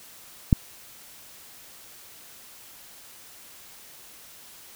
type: click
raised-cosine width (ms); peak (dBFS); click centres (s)
5; -3; 0.528
effects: white hiss -48 dBFS RMS until 4.75 s